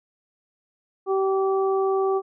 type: harmonic tone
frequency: 385.9 Hz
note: G4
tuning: 27 cents flat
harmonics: 1 / 2 / 3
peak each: -20 / -28 / -30 dBFS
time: 1.06-2.22 s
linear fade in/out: 50 ms
effects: none